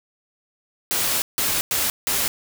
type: noise bursts at uneven times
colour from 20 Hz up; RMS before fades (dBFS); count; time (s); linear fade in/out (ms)
white; -22; 4; 0.91-1.22 / 1.38-1.61 / 1.71-1.9 / 2.07-2.28; 0
effects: none